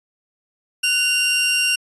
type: tone pair together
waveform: sawtooth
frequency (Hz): 1491 / 2779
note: F#6 / F7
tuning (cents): +13 / -9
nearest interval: major seventh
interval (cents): 1078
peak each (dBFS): -24 / -13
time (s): 0.83-1.76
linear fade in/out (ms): 10
effects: resampled to 24000 Hz